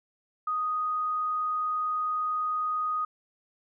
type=tone; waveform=sine; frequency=1244.5 Hz; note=D#6; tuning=in tune; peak=-26 dBFS; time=0.47-3.05 s; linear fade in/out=5 ms; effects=none